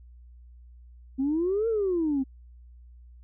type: exponential two-way sweep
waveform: sine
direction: up then down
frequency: 258.2 to 465.5 to 258.2 Hz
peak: -22 dBFS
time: 1.18-2.24 s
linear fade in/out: 20 ms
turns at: 1.68 s
effects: tanh soft clip ceiling -19 dBFS + added 60 Hz sine -47 dBFS peak until 3.23 s